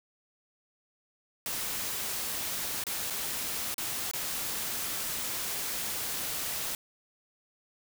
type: noise with dropouts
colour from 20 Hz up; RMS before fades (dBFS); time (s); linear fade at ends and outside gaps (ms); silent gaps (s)
white; -34; 1.46-6.75; 1; 2.838-2.867 / 3.101-3.105 / 3.743-3.781 / 4.113-4.135
effects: none